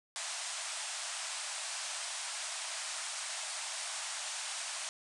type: band-pass noise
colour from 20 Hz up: white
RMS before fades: -40 dBFS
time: 0.16-4.89 s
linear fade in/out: 0 ms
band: 600 to 9600 Hz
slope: 96 dB/octave
effects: none